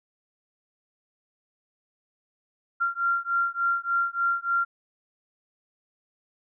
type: beating tone pair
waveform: sine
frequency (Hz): 1380 / 1383.4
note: F6 / F6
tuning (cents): -21 / -17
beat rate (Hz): 3.4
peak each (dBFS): -26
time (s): 2.8-4.65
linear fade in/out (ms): 20
effects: none